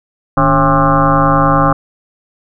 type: tone with frequency modulation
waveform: sine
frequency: 675 Hz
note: E5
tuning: 41 cents sharp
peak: -7 dBFS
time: 0.37-1.73 s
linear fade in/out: 5 ms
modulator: 130 Hz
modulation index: 5
effects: none